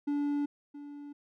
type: tone with echo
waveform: triangle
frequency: 288.8 Hz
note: D4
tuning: 29 cents flat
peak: -26 dBFS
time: 0.07-0.46 s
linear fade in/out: 10 ms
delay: 670 ms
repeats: 1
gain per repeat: -14 dB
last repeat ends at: 1.13 s
effects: none